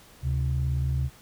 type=tone pair together; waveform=sine; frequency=72.7 / 130.81 Hz; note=D2 / C3; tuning=-17 / 0 cents; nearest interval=minor seventh; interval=1017 cents; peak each=-25 dBFS; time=0.22-1.1 s; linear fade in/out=50 ms; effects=tanh soft clip ceiling -18 dBFS + pink hiss -53 dBFS RMS until 1.21 s